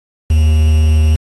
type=tone with quantisation; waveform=triangle; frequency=77.7 Hz; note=D#2; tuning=2 cents flat; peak=-5 dBFS; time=0.3-1.16 s; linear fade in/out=5 ms; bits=5; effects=AAC 32 kbps